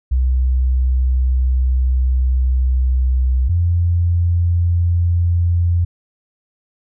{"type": "tone pair in turn", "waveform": "sine", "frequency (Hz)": [63.8, 86.35], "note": ["C2", "F2"], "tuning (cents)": [-43, -19], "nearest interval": "perfect fourth", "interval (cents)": 524, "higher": "second", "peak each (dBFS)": -12, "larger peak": "neither", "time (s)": [[0.11, 3.49], [3.49, 5.85]], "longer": "first", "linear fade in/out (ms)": 10, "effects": []}